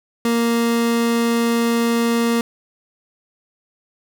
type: tone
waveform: 30% pulse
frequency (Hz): 233.1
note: A#3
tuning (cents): 0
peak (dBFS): -13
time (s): 0.25-2.41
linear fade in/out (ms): 2
effects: none